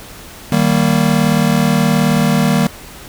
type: chord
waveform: square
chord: Eb major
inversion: none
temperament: equal with one note detuned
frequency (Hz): 155.56 / 194.42 / 233.1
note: Eb3 / G3 / Bb3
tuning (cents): 0 / -14 / 0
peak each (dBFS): -16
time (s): 0.52-2.67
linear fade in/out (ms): 2
effects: pink hiss -35 dBFS RMS until 3.08 s